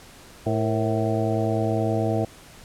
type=harmonic tone with a mistuned harmonic; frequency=109.7 Hz; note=A2; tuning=5 cents flat; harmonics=1 / 2 / 3 / 4 / 5 / 6 / 7; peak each=-25 / -29 / -28 / -29 / -32 / -28 / -32 dBFS; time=0.46-2.25 s; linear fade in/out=5 ms; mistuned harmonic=4; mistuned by=+92 cents; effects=pink hiss -47 dBFS RMS until 2.64 s + low-pass 12000 Hz 12 dB/octave